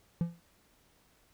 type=tone with exponential decay; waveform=triangle; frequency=170 Hz; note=F3; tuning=46 cents flat; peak=-22 dBFS; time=0.21-0.4 s; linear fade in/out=0 ms; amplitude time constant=41 ms; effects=pink hiss -67 dBFS RMS until 1.33 s